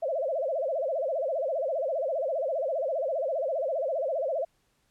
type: tone with vibrato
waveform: sine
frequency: 591 Hz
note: D5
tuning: 11 cents sharp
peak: -26 dBFS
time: 0.02-4.45 s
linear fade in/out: 10 ms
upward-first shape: sine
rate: 15 Hz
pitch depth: 240 cents each way
effects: pink hiss -71 dBFS RMS until 4.9 s + low-pass 12000 Hz 12 dB/octave